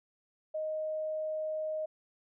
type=tone; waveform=sine; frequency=623 Hz; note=D#5; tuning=2 cents sharp; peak=-32 dBFS; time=0.54-1.86 s; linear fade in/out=10 ms; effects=none